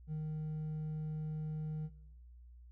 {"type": "tone with hard clipping", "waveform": "sine", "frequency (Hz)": 154.7, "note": "D#3", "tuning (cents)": -10, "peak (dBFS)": -37, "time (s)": [0.07, 1.9], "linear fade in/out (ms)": 50, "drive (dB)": 2, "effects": ["noise-tail reverb RT60 0.8 s tail -17 dB re dry", "added 60 Hz sine -53 dBFS peak until 2.71 s"]}